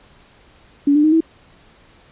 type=tone with pitch steps; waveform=sine; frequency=284.8 / 297.4 / 310.6 / 324.3 Hz; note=C#4 / D4 / D#4 / E4; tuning=+47 / +22 / -3 / -28 cents; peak=-10 dBFS; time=0.87-1.206 s; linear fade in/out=5 ms; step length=84 ms; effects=pink hiss -50 dBFS RMS until 2.11 s + resampled to 8000 Hz